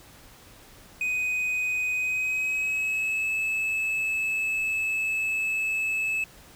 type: tone with pitch glide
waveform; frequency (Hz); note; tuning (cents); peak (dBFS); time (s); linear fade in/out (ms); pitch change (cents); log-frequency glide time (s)
triangle; 2500 to 2603; D#7 to E7; +8 to -22; -23; 1.01-6.24; 2; +70; 1.94-3.3
effects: pink hiss -51 dBFS RMS until 6.55 s